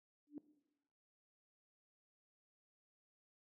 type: tone with exponential growth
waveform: sine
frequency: 293.7 Hz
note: D4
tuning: in tune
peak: -40 dBFS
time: 0.27-0.38 s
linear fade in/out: 1 ms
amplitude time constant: 23 ms
effects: noise-tail reverb RT60 1.0 s tail -17 dB re dry + high-pass 150 Hz 12 dB/octave